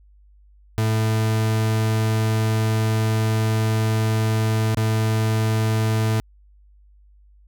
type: tone with dropouts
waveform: 40% pulse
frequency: 110 Hz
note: A2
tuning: in tune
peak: -17 dBFS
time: 0.78-6.2 s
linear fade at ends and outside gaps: 0 ms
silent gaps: 4.746-4.772 s
effects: added 50 Hz sine -49 dBFS peak until 7.47 s